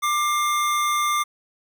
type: tone pair together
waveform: square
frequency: 1187.6 / 2116 Hz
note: D6 / C7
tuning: +19 / +19 cents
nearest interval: minor seventh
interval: 1000 cents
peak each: -21 / -28 dBFS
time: 0.02-1.24 s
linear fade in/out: 20 ms
effects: none